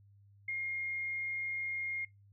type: tone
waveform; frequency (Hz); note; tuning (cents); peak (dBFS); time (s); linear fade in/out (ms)
sine; 2133; C7; +33; -34; 0.48-2.05; 5
effects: noise-tail reverb RT60 0.2 s tail -23 dB re dry + added 100 Hz sine -59 dBFS peak until 2.32 s